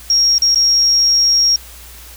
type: tone with dropouts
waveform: sine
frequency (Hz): 5588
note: F8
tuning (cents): 0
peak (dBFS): -9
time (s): 0.1-1.56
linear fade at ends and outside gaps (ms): 2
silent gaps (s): 0.382-0.42 / 0.547-0.557
effects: added 60 Hz sine -38 dBFS peak until 2.16 s + white hiss -38 dBFS RMS until 2.16 s